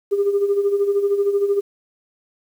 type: tone with tremolo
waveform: sine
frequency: 402 Hz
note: G4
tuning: 44 cents sharp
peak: -12 dBFS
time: 0.11-1.61 s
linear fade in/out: 20 ms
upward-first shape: sine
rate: 13 Hz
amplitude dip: 65%
effects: tanh soft clip ceiling -10 dBFS + 8-bit